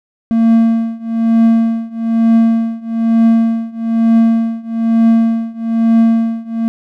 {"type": "tone with tremolo", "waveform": "triangle", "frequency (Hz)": 227.6, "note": "A#3", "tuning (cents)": -41, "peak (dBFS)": -3, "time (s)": [0.31, 6.68], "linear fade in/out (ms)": 0, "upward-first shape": "triangle", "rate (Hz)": 1.1, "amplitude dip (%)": 95, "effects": []}